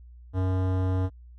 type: tone with hard clipping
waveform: sine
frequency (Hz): 93.2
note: F#2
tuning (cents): +13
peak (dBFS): -25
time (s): 0.33-1.1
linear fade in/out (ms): 50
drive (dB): 18
effects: added 60 Hz sine -45 dBFS peak until 1.38 s